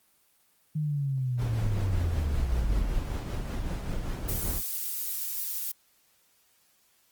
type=linear sweep; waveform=sine; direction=down; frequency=155.4 to 34.14 Hz; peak=-26 dBFS; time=0.75-3.02 s; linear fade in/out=10 ms
type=noise with tremolo; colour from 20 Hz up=brown; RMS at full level=-30 dBFS; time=1.37-4.62 s; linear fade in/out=50 ms; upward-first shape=triangle; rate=5.2 Hz; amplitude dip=40%
type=noise; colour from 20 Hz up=violet; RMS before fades=-32 dBFS; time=4.28-5.72 s; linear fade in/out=10 ms
effects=white hiss -66 dBFS RMS until 7.11 s + Opus 24 kbps